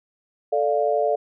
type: chord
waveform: sine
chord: D minor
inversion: second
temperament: equal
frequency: 440 / 587.3 / 698.5 Hz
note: A4 / D5 / F5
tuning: 0 / 0 / 0 cents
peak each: -23 / -22 / -23 dBFS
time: 0.52-1.16 s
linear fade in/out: 10 ms
effects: none